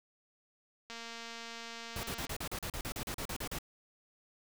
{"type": "click train", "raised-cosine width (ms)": 0.2, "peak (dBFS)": -28, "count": 317, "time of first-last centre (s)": [0.9, 2.268], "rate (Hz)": 231}
{"type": "noise bursts", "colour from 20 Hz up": "pink", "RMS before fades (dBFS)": -39, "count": 15, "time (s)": [1.96, 3.587], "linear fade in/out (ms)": 2, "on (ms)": 73, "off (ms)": 38}
{"effects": []}